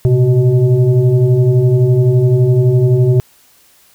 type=tone with frequency modulation; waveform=sine; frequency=129.4 Hz; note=C3; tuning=19 cents flat; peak=-7 dBFS; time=0.05-3.2 s; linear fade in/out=0 ms; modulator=247 Hz; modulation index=0.91; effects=white hiss -49 dBFS RMS until 3.94 s